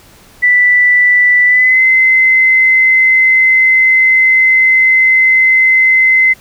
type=tone with pitch glide; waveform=sine; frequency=1975.5 to 2056 Hz; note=B6 to C7; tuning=0 to -31 cents; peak=-5 dBFS; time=0.42-6.34 s; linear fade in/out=20 ms; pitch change=+69 cents; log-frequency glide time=1.46-1.82 s; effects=pink hiss -42 dBFS RMS until 6.4 s